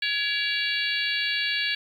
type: harmonic tone with a mistuned harmonic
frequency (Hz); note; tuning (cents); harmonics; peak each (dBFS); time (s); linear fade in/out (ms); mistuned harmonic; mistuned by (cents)
560; C#5; +18; 3 / 4 / 5 / 6 / 7 / 8; -29 / -30 / -31 / -32 / -32 / -33; 0.02-1.75; 5; 4; +56
effects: 9-bit